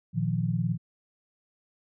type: chord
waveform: sine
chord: Bb suspended fourth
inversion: none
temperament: equal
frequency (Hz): 116.54 / 155.56 / 174.61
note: Bb2 / Eb3 / F3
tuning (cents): 0 / 0 / 0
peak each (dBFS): -29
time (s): 0.13-0.78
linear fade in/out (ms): 50
effects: none